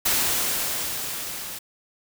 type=noise with level ramp; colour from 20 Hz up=white; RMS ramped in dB=-21 to -35 dBFS; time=0.05-1.59 s; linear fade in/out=10 ms; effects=none